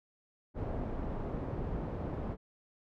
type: low-pass noise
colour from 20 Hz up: pink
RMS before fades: -37 dBFS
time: 0.54-2.37 s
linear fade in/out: 50 ms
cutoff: 670 Hz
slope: 12 dB/octave
effects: none